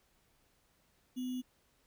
sine tone with sample-and-hold, 252.9 Hz, B3, 41 cents sharp, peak -35 dBFS, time 1.16-1.42 s, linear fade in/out 20 ms, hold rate 3150 Hz, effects pink hiss -72 dBFS RMS until 1.86 s

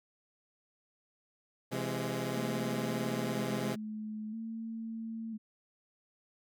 15% pulse chord, C augmented, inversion none, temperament equal with one note detuned, 130.81 / 168.57 / 207.7 Hz, C3 / E3 / G#3, 0 / +39 / 0 cents, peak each -30 / -33 / -32 dBFS, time 1.71-3.76 s, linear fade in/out 20 ms
sine tone with vibrato, 220 Hz, A3, in tune, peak -37 dBFS, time 2.33-5.38 s, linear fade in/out 20 ms, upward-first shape square, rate 0.5 Hz, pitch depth 40 cents each way
effects none

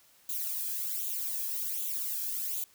violet noise with flanger, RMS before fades -34 dBFS, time 0.29-2.64 s, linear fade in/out 2 ms, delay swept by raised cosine 0.28 to 1.23 ms, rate 1.3 Hz, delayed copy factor +0.75, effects white hiss -62 dBFS RMS until 2.74 s

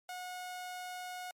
sawtooth tone, 727 Hz, F#5, 31 cents flat, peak -37 dBFS, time 0.09-1.31 s, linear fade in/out 2 ms, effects MP3 64 kbps

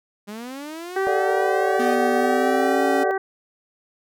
sawtooth linear sweep, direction up, 199.7 to 622.3 Hz, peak -28 dBFS, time 0.27-1.96 s, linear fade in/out 20 ms
harmonic tone, 385.4 Hz, G4, 29 cents flat, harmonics 1 / 2 / 3 / 4 / 5, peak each -23 / -26 / -33 / -29 / -34 dBFS, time 0.96-3.18 s, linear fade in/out 5 ms
sine chord, D major, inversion second, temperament just, 440.5 / 587.3 / 734.2 Hz, A4 / D5 / F#5, +2 / 0 / -14 cents, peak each -25 dBFS, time 1.07-3.11 s, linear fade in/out 0 ms
square tone with pitch glide, 246.9 to 275.5 Hz, B3 to C#4, 0 to -11 cents, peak -24 dBFS, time 1.79-3.04 s, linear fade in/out 10 ms, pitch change +189 cents, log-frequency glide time 2.15-2.84 s
effects none

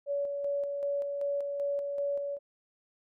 sine tone with tremolo, 567 Hz, C#5, 39 cents sharp, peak -28 dBFS, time 0.06-2.39 s, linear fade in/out 50 ms, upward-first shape square, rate 2.6 Hz, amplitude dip 35%, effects none

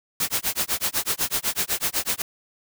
white noise with tremolo, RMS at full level -22 dBFS, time 0.2-2.22 s, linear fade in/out 2 ms, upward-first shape sine, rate 8 Hz, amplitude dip 100%, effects none

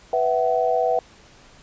sine chord, B suspended fourth, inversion none, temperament equal with one note detuned, 493.9 / 659.3 / 755.1 Hz, B4 / E5 / F#5, 0 / 0 / +35 cents, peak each -22 dBFS, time 0.13-0.99 s, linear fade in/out 2 ms, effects pink hiss -50 dBFS RMS until 1.62 s + resampled to 16000 Hz

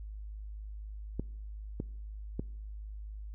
clicks, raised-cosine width 3 ms, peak -21 dBFS, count 3, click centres 1.196 / 1.801 / 2.395 s, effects noise-tail reverb RT60 0.8 s tail -24 dB re dry + added 52 Hz sine -40 dBFS peak until 3.34 s

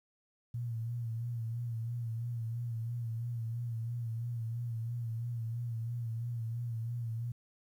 sine tone with vibrato, 116.54 Hz, A#2, in tune, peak -34 dBFS, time 0.54-7.32 s, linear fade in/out 5 ms, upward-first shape sine, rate 3 Hz, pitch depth 56 cents each way, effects 11-bit

